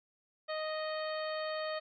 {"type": "harmonic tone", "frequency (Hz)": 622.3, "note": "D#5", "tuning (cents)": 0, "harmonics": [1, 2, 3, 4, 5, 6, 7], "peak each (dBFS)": [-36, -42, -44, -51, -50, -51, -47], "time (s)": [0.48, 1.8], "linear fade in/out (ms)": 20, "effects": []}